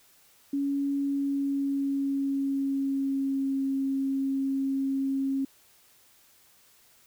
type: tone with pitch glide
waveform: sine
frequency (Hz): 280 to 270.9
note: C#4 to C#4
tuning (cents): +18 to -40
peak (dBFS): -25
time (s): 0.53-5.45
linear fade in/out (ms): 5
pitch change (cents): -58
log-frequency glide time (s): 0.94-3.63
effects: white hiss -60 dBFS RMS until 7.06 s